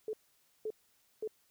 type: tone bursts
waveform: sine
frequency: 433.5 Hz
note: A4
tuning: 26 cents flat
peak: -34 dBFS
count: 3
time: 0.08-1.276 s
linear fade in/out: 2 ms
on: 52 ms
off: 520 ms
effects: white hiss -71 dBFS RMS until 1.5 s